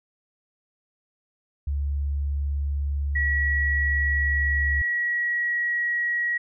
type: tone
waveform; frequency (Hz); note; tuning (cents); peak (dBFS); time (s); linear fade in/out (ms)
sine; 71; C#2; +42; -23; 1.67-4.82; 5
type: tone with pitch glide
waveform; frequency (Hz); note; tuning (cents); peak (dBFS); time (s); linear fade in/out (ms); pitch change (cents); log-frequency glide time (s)
sine; 1926 to 1909.4; B6 to A#6; -44 to +41; -22; 3.15-6.38; 10; -15; 4.15-5.9
effects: none